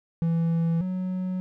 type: tone pair in turn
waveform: triangle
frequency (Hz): 166.1 / 184.62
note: E3 / F#3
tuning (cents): +13 / -4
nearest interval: major second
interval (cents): 183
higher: second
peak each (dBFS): -19 / -24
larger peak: first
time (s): 0.22-0.81 / 0.81-1.4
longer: neither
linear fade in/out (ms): 0
effects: none